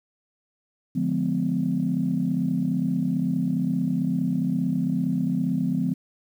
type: chord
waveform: sine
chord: D diminished seventh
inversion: none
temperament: just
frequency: 146.83 / 176.2 / 211.4 / 253.7 Hz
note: D3 / F3 / Ab3 / Cb4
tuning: 0 / +16 / +31 / +47 cents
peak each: -30 / -25 / -29 / -25 dBFS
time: 0.95-5.94 s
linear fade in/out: 10 ms
effects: tanh soft clip ceiling -12 dBFS + 9-bit